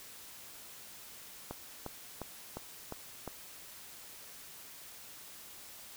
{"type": "click train", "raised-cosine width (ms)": 1, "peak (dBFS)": -25, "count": 6, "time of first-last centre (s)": [1.51, 3.277], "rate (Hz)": 2.83, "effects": ["white hiss -51 dBFS RMS until 5.96 s"]}